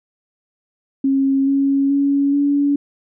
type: tone with pitch steps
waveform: sine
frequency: 271.4 / 275.8 / 280.3 / 284.9 Hz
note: C#4 / C#4 / C#4 / C#4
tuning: -36 / -9 / +19 / +48 cents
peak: -13 dBFS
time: 1.04-2.76 s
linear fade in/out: 5 ms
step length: 430 ms
effects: none